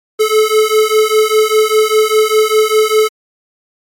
square beating tone pair, 430 / 435 Hz, A4 / A4, -40 / -20 cents, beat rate 5 Hz, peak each -12 dBFS, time 0.19-3.09 s, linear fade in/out 20 ms, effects MP3 64 kbps

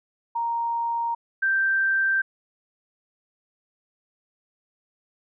sine tone pair in turn, 932.3 / 1567.9 Hz, A#5 / G6, 0 / 0 cents, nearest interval major sixth, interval 900 cents, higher second, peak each -23 / -19 dBFS, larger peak second, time 0.35-1.15 / 1.42-2.22 s, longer neither, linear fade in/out 10 ms, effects none

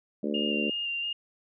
harmonic tone, 73.1 Hz, D2, 7 cents flat, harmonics 3 / 4 / 5 / 6 / 7 / 8, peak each -31 / -33 / -35 / -37 / -38 / -39 dBFS, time 0.23-0.7 s, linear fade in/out 5 ms
sine tone with vibrato, 2806 Hz, F7, 8 cents sharp, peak -29 dBFS, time 0.34-1.13 s, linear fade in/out 5 ms, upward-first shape square, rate 2.9 Hz, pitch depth 16 cents each way
effects none

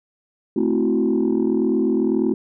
sine chord, F# half-diminished seventh, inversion first, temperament equal, 220 / 261.6 / 329.6 / 370 Hz, A3 / C4 / E4 / F#4, 0 / 0 / 0 / 0 cents, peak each -21 dBFS, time 0.56-2.34 s, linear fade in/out 5 ms, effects tanh soft clip ceiling -10 dBFS

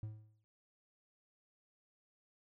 triangle tone with exponential decay, 107.9 Hz, A2, 33 cents flat, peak -36 dBFS, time 0.03-0.44 s, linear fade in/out 0 ms, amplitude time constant 87 ms, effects none

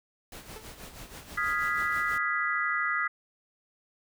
pink noise with tremolo, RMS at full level -43 dBFS, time 0.32-2.18 s, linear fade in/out 2 ms, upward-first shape sine, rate 6.2 Hz, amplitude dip 60%
sawtooth tone with exponential decay, 436.8 Hz, A4, 13 cents flat, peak -36 dBFS, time 0.56-0.7 s, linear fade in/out 1 ms, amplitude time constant 29 ms
sine chord, F half-diminished seventh, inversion third, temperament equal, 1244.5 / 1396.9 / 1661.2 / 1975.5 Hz, Eb6 / F6 / Ab6 / Cb7, 0 / 0 / 0 / 0 cents, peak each -31 / -33 / -33 / -30 dBFS, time 1.37-3.08 s, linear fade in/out 10 ms
effects none

